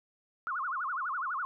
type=tone with vibrato; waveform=sine; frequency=1244.5 Hz; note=D#6; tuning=in tune; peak=-31 dBFS; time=0.47-1.45 s; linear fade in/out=0 ms; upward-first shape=sine; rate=12 Hz; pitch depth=300 cents each way; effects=none